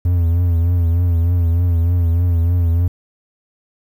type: tone with vibrato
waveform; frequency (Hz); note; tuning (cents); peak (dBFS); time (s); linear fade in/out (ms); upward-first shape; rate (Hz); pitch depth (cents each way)
triangle; 85.8; F2; -30; -10; 0.05-2.88; 5; triangle; 3.3; 72
effects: 8-bit